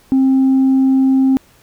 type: tone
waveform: sine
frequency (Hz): 265.3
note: C4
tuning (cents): +24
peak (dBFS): -7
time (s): 0.12-1.37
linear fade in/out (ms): 0
effects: tanh soft clip ceiling -7 dBFS + pink hiss -50 dBFS RMS until 1.62 s